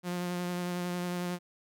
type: tone with vibrato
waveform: sawtooth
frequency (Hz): 177.4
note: F3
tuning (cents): +27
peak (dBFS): -28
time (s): 0.03-1.39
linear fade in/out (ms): 50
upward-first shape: sine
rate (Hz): 11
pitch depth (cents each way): 15
effects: none